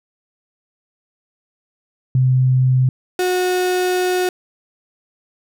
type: tone pair in turn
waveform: sine / 35% pulse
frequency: 128.9 / 364.6 Hz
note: C3 / F#4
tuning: -26 / -25 cents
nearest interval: octave + tritone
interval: 1801 cents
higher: second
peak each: -11 / -14 dBFS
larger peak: first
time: 2.15-2.89 / 3.19-4.29 s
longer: second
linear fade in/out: 2 ms
effects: none